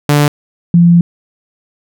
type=tone pair in turn; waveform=sawtooth / sine; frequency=146.4 / 171.86 Hz; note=D3 / F3; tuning=-5 / -28 cents; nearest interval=minor third; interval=277 cents; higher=second; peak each=-3 dBFS; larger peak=neither; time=0.09-0.28 / 0.74-1.01 s; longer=second; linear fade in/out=2 ms; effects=none